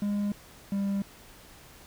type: tone pair in turn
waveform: triangle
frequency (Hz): 204.4 / 198.47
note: G#3 / G3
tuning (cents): -27 / +22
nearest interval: minor second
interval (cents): 51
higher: first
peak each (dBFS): -24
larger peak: neither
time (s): 0.02-0.32 / 0.72-1.02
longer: neither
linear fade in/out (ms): 2
effects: pink hiss -52 dBFS RMS until 1.86 s